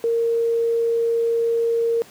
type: tone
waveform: sine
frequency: 462.7 Hz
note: A#4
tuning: 13 cents flat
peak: -17 dBFS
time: 0.04-2.02 s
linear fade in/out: 0 ms
effects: pink hiss -47 dBFS RMS until 2.1 s + high-pass 150 Hz 12 dB/octave